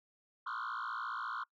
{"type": "tone with frequency modulation", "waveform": "sine", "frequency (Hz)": 1244.5, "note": "D#6", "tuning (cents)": 0, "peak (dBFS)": -34, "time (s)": [0.46, 1.44], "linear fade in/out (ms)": 10, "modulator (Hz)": 57.3, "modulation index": 3.9, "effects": ["noise-tail reverb RT60 0.1 s tail -25 dB re dry", "tanh soft clip ceiling -36 dBFS"]}